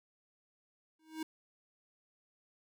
square tone with exponential growth, 316.6 Hz, D#4, 30 cents sharp, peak -35 dBFS, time 0.99-1.23 s, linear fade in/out 5 ms, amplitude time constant 51 ms, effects none

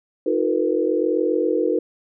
sine tone cluster, 315.9 / 363.1 / 452.8 / 493.6 Hz, D#4 / F#4 / A4 / B4, +26 / -33 / +50 / -1 cents, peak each -23 dBFS, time 0.26-1.79 s, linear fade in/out 5 ms, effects none

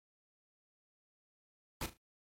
pink noise with echo, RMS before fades -38 dBFS, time 1.81-1.86 s, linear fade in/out 2 ms, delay 37 ms, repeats 3, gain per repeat -11 dB, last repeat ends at 1.971 s, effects MP3 64 kbps

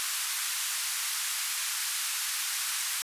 white band-pass noise, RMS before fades -32 dBFS, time 0-3.02 s, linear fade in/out 0 ms, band 1100 to 12000 Hz, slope 24 dB/octave, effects resampled to 32000 Hz

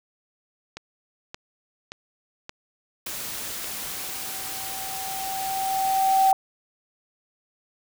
click train, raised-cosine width 0.2 ms, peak -18 dBFS, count 6, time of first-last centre 0.77-3.644 s, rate 1.74 Hz
white noise, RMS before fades -33 dBFS, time 3.06-6.32 s, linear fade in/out 5 ms
sine tone with exponential growth, 770 Hz, G5, 31 cents flat, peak -14 dBFS, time 3.66-6.33 s, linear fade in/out 1 ms, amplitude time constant 580 ms
effects none

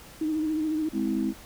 sine tone with vibrato, 311.1 Hz, D#4, in tune, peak -24 dBFS, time 0.21-0.89 s, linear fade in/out 5 ms, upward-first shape sine, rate 14 Hz, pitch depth 39 cents each way
sine chord, Ab augmented, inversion none, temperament just, 207.7 / 259.6 / 324.5 Hz, Ab3 / C4 / E4, 0 / -13 / -27 cents, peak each -28 dBFS, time 0.92-1.34 s, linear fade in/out 50 ms
effects tanh soft clip ceiling -15 dBFS + pink hiss -48 dBFS RMS until 1.45 s

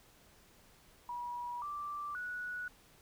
sine tone with pitch steps, 966 / 1173 / 1469 Hz, B5 / D6 / F#6, -39 / -2 / -13 cents, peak -38 dBFS, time 1.09-2.68 s, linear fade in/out 2 ms, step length 530 ms, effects pink hiss -63 dBFS RMS until 3.01 s

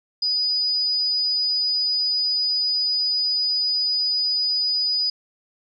sine tone, 4954 Hz, D#8, 8 cents flat, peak -19 dBFS, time 0.22-5.1 s, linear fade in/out 5 ms, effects none

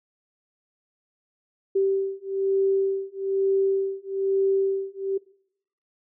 sine beating tone pair, 388.4 / 389.5 Hz, G4 / G4, -16 / -11 cents, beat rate 1.1 Hz, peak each -24 / -24 dBFS, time 1.75-5.18 s, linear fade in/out 10 ms, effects noise-tail reverb RT60 0.7 s tail -22 dB re dry

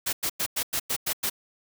white noise bursts, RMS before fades -27 dBFS, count 8, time 0.06-1.299 s, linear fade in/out 10 ms, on 70 ms, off 97 ms, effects none

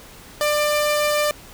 sawtooth tone pair together, 595 / 2373 Hz, D5 / D7, +22 / +17 cents, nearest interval 2 octaves, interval 2395 cents, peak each -14 / -26 dBFS, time 0.41-1.31 s, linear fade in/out 0 ms, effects pink hiss -43 dBFS RMS until 1.53 s

